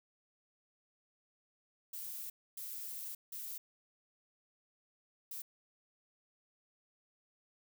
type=noise bursts at uneven times; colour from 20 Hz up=violet; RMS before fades=-44 dBFS; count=4; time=1.93-2.3 / 2.57-3.15 / 3.32-3.58 / 5.31-5.42 s; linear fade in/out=5 ms; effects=none